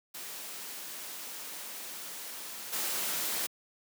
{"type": "noise with level steps", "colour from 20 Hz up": "white", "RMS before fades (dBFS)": [-42, -33], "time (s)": [0.14, 3.47], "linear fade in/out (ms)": 10, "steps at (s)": 2.72, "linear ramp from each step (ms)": 20, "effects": ["high-pass 200 Hz 12 dB/octave"]}